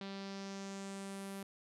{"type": "tone with low-pass filter sweep", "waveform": "sawtooth", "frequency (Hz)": 196, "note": "G3", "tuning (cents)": 0, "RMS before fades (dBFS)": -45, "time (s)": [0.01, 1.43], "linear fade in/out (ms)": 2, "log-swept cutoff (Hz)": [4000, 12000], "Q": 2.5, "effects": []}